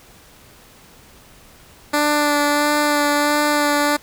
10% pulse tone with vibrato, 293.7 Hz, D4, in tune, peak -7 dBFS, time 1.93-3.97 s, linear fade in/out 10 ms, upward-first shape sine, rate 1.5 Hz, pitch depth 16 cents each way, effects pink hiss -47 dBFS RMS until 4.02 s

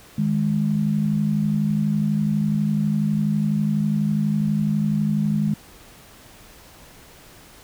sine tone pair together, 155.6 / 207.7 Hz, D#3 / G#3, 0 / 0 cents, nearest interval perfect fourth, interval 500 cents, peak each -22 / -20 dBFS, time 0.18-5.54 s, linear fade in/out 5 ms, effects pink hiss -47 dBFS RMS until 7.63 s

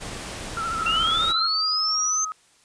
pink noise, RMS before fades -34 dBFS, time 0-1.33 s, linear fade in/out 20 ms
sine tone with vibrato, 1342 Hz, E6, 31 cents sharp, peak -25 dBFS, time 0.57-1.47 s, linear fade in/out 2 ms, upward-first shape sine, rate 14 Hz, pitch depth 52 cents each way
sine tone with pitch glide, 1288 to 1266.6 Hz, E6 to D#6, -41 to +30 cents, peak -28 dBFS, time 0.79-2.32 s, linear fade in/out 0 ms, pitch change -29 cents, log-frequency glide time 1.29-1.72 s
sine linear sweep, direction up, 2700 to 6320 Hz, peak -21 dBFS, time 0.86-2.25 s, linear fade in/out 5 ms
effects white hiss -58 dBFS RMS until 2.64 s + resampled to 22050 Hz

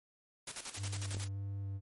white noise with tremolo, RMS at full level -41 dBFS, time 0.47-1.28 s, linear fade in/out 5 ms, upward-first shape square, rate 11 Hz, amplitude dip 70%
triangle tone with vibrato, 98.7 Hz, G2, 12 cents sharp, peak -35 dBFS, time 0.76-1.81 s, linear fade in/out 50 ms, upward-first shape square, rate 1.7 Hz, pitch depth 9 cents each way
clicks, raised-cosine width 2 ms, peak -32 dBFS, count 2, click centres 1.146 / 1.168 s
effects MP3 48 kbps

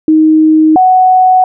sine tone pair in turn, 313.1 / 742.6 Hz, D#4 / F#5, +11 / +6 cents, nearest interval octave + minor third, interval 1495 cents, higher second, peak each -3 dBFS, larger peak neither, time 0.08-0.76 / 0.76-1.44 s, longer neither, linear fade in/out 2 ms, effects none

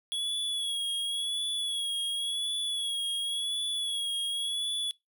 square tone with vibrato, 3354 Hz, G#7, 16 cents sharp, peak -30 dBFS, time 0.12-4.91 s, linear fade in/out 0 ms, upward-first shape sine, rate 0.92 Hz, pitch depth 44 cents each way, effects noise-tail reverb RT60 0.2 s tail -24 dB re dry

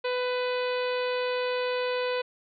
harmonic tone, 498.5 Hz, B4, 16 cents sharp, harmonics 1 / 2 / 3 / 4 / 5 / 6 / 7 / 8 / 9, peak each -27 / -35 / -38 / -41 / -38 / -43 / -44 / -43 / -47 dBFS, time 0.04-2.22 s, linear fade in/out 10 ms, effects none

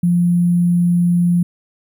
sine tone with sample-and-hold, 174.6 Hz, F3, in tune, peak -11 dBFS, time 0.03-1.43 s, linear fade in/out 5 ms, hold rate 11025 Hz, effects none

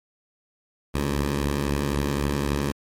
10% pulse beating tone pair, 67.8 / 71.6 Hz, C#2 / D2, -38 / -43 cents, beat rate 3.8 Hz, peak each -23 / -15 dBFS, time 0.94-2.72 s, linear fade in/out 10 ms, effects MP3 64 kbps

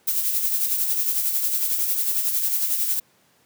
violet noise with tremolo, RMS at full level -21 dBFS, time 0.07-3 s, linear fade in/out 10 ms, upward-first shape sine, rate 11 Hz, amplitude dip 45%, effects pink hiss -60 dBFS RMS until 3.45 s + high-pass 150 Hz 12 dB/octave

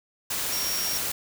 sine tone in noise, 5590 Hz, F8, 1 cent sharp, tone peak -29 dBFS, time 0.52-0.98 s, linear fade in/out 5 ms, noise white, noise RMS -29 dBFS, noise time 0.3-1.12 s, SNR -3 dB, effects none

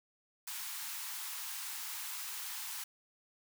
white high-pass noise, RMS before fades -42 dBFS, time 0.47-2.84 s, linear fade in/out 5 ms, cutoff 800 Hz, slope 96 dB/octave, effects none

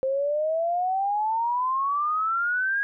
sine exponential sweep, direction up, 523.3 to 1652 Hz, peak -22 dBFS, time 0.03-2.83 s, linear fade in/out 0 ms, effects none

